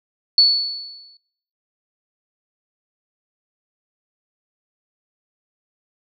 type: tone with exponential decay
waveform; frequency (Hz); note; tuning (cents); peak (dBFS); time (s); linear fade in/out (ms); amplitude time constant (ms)
sine; 4435; C#8; 0; -7; 0.38-1.17; 2; 170
effects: noise-tail reverb RT60 0.8 s tail -26 dB re dry